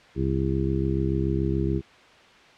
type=harmonic tone; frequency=67 Hz; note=C2; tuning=42 cents sharp; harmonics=1 / 2 / 3 / 4 / 5 / 6; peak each=-28 / -27 / -30 / -36 / -28 / -31 dBFS; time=0.15-1.82 s; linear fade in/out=50 ms; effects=white hiss -51 dBFS RMS until 2.57 s + low-pass 3000 Hz 12 dB/octave